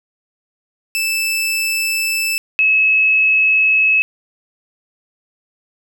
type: tone pair in turn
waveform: sawtooth / sine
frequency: 2637 / 2581 Hz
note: E7 / E7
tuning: 0 / -37 cents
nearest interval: unison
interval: 37 cents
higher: first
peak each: -13 / -10 dBFS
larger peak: second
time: 0.95-2.38 / 2.59-4.02 s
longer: neither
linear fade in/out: 0 ms
effects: none